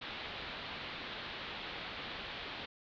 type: low-pass noise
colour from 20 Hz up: white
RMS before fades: -44 dBFS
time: 0.01-2.66 s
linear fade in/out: 10 ms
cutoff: 4000 Hz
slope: 48 dB/octave
effects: none